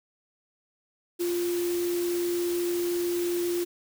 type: tone in noise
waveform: sine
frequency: 349.2 Hz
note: F4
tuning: in tune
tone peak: -25 dBFS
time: 1.19-3.65 s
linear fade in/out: 20 ms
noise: white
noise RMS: -38 dBFS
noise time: 1.19-3.65 s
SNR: +10 dB
effects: none